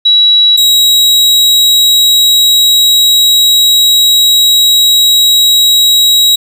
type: tone pair in turn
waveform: sine / 40% pulse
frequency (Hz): 3900 / 3840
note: B7 / B7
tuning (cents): -23 / -49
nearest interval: unison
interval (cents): 26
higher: first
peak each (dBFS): -3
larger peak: neither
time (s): 0.05-0.57 / 0.57-6.36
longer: second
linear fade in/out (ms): 10
effects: 7-bit